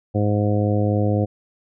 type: harmonic tone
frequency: 103.83 Hz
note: G#2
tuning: in tune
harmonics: 1 / 2 / 3 / 4 / 5 / 6 / 7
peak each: -19 / -24 / -25 / -29 / -25 / -33 / -31 dBFS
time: 0.14-1.26 s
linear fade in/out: 20 ms
effects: none